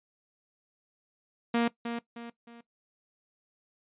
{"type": "tone with echo", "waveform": "sawtooth", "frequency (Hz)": 234.6, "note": "A#3", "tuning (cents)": 11, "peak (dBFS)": -20, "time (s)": [1.54, 1.68], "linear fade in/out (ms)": 5, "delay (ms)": 310, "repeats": 3, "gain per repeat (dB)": -8, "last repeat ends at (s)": 2.61, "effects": ["noise-tail reverb RT60 0.1 s tail -18 dB re dry", "resampled to 8000 Hz"]}